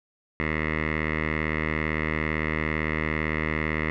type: tone with low-pass filter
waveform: 10% pulse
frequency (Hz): 77.78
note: D#2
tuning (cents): 0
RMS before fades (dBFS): -27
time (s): 0.4-3.9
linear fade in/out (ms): 0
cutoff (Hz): 2100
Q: 6.6
effects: none